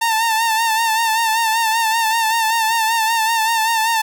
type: tone with vibrato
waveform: sawtooth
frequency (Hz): 900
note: A5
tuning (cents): +39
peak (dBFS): -11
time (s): 0.01-4.02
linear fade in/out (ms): 10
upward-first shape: sine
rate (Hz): 5.2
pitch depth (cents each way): 51
effects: none